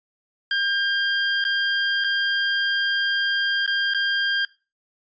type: tone with dropouts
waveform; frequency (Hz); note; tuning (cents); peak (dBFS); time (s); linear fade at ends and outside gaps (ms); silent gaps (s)
25% pulse; 1600; G6; +35; -16; 0.51-4.45; 2; 1.441-1.45 / 2.04-2.044 / 3.663-3.676 / 3.937-3.946
effects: noise-tail reverb RT60 0.3 s tail -20 dB re dry + resampled to 16000 Hz